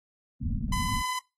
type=low-pass noise; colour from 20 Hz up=pink; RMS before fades=-30 dBFS; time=0.4-1.02 s; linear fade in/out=20 ms; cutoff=260 Hz; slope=96 dB/octave
type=tone; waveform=sawtooth; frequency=1010 Hz; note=B5; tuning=39 cents sharp; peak=-26 dBFS; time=0.72-1.19 s; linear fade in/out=5 ms
effects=noise-tail reverb RT60 0.3 s tail -26 dB re dry + AAC 32 kbps